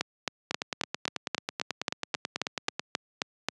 two click trains, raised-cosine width 0.2 ms, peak -12 / -9 dBFS, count 22 / 14, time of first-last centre 0.51-2.795 / 0.01-3.486 s, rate 9.19 / 3.74 Hz, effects high-pass 150 Hz 12 dB/octave + resampled to 22050 Hz

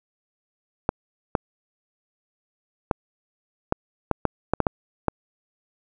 clicks, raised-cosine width 1 ms, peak -5 dBFS, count 10, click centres 0.891 / 1.352 / 2.912 / 3.724 / 4.113 / 4.253 / 4.536 / 4.603 / 4.668 / 5.083 s, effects none

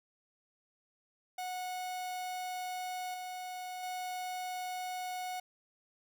45% pulse tone with level steps, 733 Hz, F#5, 16 cents flat, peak -37 / -40 / -37 dBFS, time 1.38-5.4 s, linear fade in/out 5 ms, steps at 3.14 / 3.83 s, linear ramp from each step 2 ms, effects none

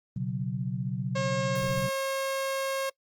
sine chord, B suspended second, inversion none, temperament just, 123.47 / 138.9 / 185.21 Hz, B2 / C#3 / F#3, 0 / +4 / +2 cents, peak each -33 dBFS, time 0.16-1.89 s, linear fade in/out 5 ms
sawtooth tone, 540 Hz, C#5, 45 cents flat, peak -24 dBFS, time 1.15-2.9 s, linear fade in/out 10 ms
effects noise-tail reverb RT60 0.1 s tail -24 dB re dry + Opus 24 kbps

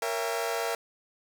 sawtooth chord, A# diminished seventh, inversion none, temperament just, 466.2 / 559.4 / 671.3 / 805.5 Hz, A#4 / C#5 / E5 / G5, 0 / +16 / +31 / +47 cents, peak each -28 / -33 / -29 / -33 dBFS, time 0.02-0.75 s, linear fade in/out 2 ms, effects none

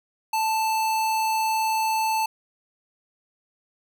square tone, 881 Hz, A5, 2 cents sharp, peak -22 dBFS, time 0.33-2.26 s, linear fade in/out 5 ms, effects none

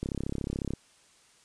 click train, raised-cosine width 3 ms, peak -19 dBFS, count 25, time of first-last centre 0.03-0.736 s, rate 34 Hz, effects white hiss -61 dBFS RMS until 1.44 s + resampled to 22050 Hz

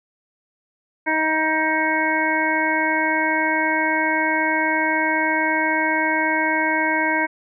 harmonic tone, 314.6 Hz, D#4, 19 cents sharp, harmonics 1 / 2 / 3 / 5 / 6 / 7, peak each -25 / -27 / -23 / -24 / -26 / -24 dBFS, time 1.06-7.27 s, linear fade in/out 20 ms, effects none

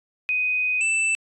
sine / square tone pair in turn, 2500 / 2649 Hz, D#7 / E7, +8 / +8 cents, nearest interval minor second, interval 100 cents, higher second, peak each -20 dBFS, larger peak neither, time 0.29-0.81 / 0.81-1.15 s, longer first, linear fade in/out 0 ms, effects resampled to 24000 Hz

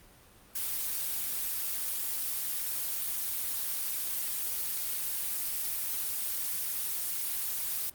blue noise, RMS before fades -33 dBFS, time 0.55-7.9 s, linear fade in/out 5 ms, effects pink hiss -57 dBFS RMS until 7.94 s + Opus 32 kbps

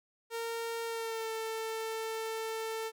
sawtooth tone with pitch glide, 460 to 445.6 Hz, A#4 to A4, -23 to +22 cents, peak -31 dBFS, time 0.3-2.92 s, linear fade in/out 50 ms, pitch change -55 cents, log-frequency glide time 0.85-1.3 s, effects none

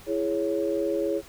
sine chord, C# minor, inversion first, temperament just, 332.6 / 415.8 / 554.4 Hz, E4 / G#4 / C#5, +16 / +2 / 0 cents, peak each -28 dBFS, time 0.06-1.22 s, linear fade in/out 50 ms, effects pink hiss -49 dBFS RMS until 1.28 s

